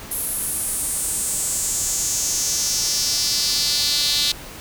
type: tone with high-pass filter sweep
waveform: sawtooth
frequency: 291.7 Hz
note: D4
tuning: 12 cents flat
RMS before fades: -22 dBFS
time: 0.11-4.32 s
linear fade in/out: 5 ms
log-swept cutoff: 11000 to 3900 Hz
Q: 3.7
effects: pink hiss -37 dBFS RMS until 4.6 s